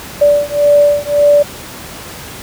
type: beating tone pair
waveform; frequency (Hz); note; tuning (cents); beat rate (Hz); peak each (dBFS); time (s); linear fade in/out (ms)
sine; 581 / 582.8; D5 / D5; -19 / -13; 1.8; -10; 0.21-1.43; 10
effects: pink hiss -29 dBFS RMS until 2.42 s + high-pass 60 Hz 12 dB/octave